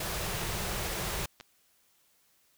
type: band-stop noise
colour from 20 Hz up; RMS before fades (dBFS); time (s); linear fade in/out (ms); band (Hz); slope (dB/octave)
pink; -34; 0-1.26; 5; 220 to 320; 96
type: clicks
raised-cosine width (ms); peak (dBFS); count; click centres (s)
0.2; -28; 2; 1.401 / 1.409
effects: white hiss -68 dBFS RMS until 2.57 s